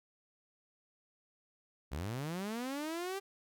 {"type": "linear sweep", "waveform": "sawtooth", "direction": "up", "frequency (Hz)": [61, 398.9], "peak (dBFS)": -33, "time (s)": [1.91, 3.2], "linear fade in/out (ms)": 20, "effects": []}